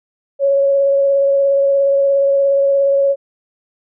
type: tone with vibrato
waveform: sine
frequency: 554.4 Hz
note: C#5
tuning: in tune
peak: -10 dBFS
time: 0.39-3.16 s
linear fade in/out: 50 ms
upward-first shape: sine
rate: 17 Hz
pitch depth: 13 cents each way
effects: none